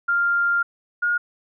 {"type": "tone pair in turn", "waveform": "sine", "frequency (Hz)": [1396.9, 1429.6], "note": ["F6", "F6"], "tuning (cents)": [0, 40], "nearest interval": "unison", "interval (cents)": 40, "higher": "second", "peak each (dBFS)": [-17, -18], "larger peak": "first", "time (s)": [[0.08, 0.63], [1.02, 1.18]], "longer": "first", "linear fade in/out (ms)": 10, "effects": []}